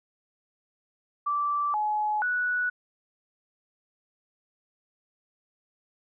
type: tone with pitch steps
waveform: sine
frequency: 1166 / 847 / 1474 Hz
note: D6 / G#5 / F#6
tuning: -13 / +34 / -7 cents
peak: -24 dBFS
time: 1.26-2.7 s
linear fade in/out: 10 ms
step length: 480 ms
effects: none